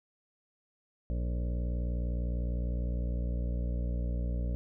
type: harmonic tone with a mistuned harmonic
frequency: 59.8 Hz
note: A#1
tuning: 45 cents sharp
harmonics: 1 / 2 / 3 / 4 / 5 / 7 / 8 / 9 / 10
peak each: -30 / -40 / -41 / -47 / -48 / -52 / -54 / -49 / -52 dBFS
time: 1.1-4.55 s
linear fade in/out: 0 ms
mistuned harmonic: 7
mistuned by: +54 cents
effects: none